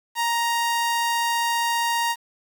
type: tone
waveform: sawtooth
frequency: 935 Hz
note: A#5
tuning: 5 cents sharp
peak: -17 dBFS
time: 0.15-2.16 s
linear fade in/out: 50 ms
effects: 8-bit